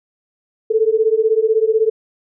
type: beating tone pair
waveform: sine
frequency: 433.6 / 449.6 Hz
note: A4 / A4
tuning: -25 / +37 cents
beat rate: 16 Hz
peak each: -15 / -15 dBFS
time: 0.7-1.9 s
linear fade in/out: 10 ms
effects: none